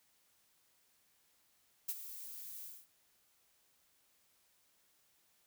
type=noise with ADSR envelope; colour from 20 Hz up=violet; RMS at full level=-36 dBFS; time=1.88-2.87 s; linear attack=13 ms; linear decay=43 ms; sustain=-12 dB; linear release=230 ms; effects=white hiss -73 dBFS RMS until 5.46 s